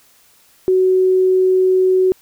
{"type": "tone", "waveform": "sine", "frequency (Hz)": 372.9, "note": "F#4", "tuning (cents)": 14, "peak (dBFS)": -10, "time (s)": [0.68, 2.12], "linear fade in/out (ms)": 0, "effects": ["white hiss -52 dBFS RMS until 2.21 s"]}